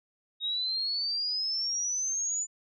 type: exponential sweep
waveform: sine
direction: up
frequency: 3748 to 7040 Hz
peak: -28 dBFS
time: 0.4-2.47 s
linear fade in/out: 50 ms
effects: none